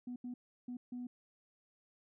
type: tone bursts at uneven times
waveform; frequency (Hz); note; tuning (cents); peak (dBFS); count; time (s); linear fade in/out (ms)
sine; 246.4; B3; -4; -39; 4; 0.07-0.16 / 0.24-0.34 / 0.68-0.77 / 0.92-1.07; 5
effects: tanh soft clip ceiling -37 dBFS